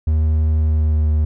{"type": "tone with pitch glide", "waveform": "triangle", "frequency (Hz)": [77.9, 76.43], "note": ["D#2", "D#2"], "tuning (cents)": [3, -30], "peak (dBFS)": -11, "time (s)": [0.07, 1.25], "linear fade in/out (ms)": 5, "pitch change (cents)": -33, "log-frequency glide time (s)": [0.58, 1.13], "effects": []}